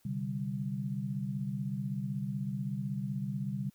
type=chord; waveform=sine; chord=C suspended second; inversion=none; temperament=equal; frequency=130.81 / 146.83 / 196 Hz; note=C3 / D3 / G3; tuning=0 / 0 / 0 cents; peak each=-37 / -38 / -36 dBFS; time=0.05-3.7 s; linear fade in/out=5 ms; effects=white hiss -69 dBFS RMS until 3.74 s